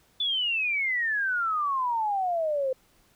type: exponential sweep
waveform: sine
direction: down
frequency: 3500 to 512 Hz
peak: -24 dBFS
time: 0.2-2.73 s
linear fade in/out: 5 ms
effects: pink hiss -63 dBFS RMS until 3.15 s